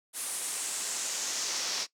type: noise with band-pass filter sweep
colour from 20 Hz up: brown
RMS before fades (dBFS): -34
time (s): 0.13-1.87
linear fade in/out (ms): 50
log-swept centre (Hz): 10000 to 5300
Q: 2.6
effects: noise-tail reverb RT60 0.1 s tail -19 dB re dry + high-pass 300 Hz 12 dB/octave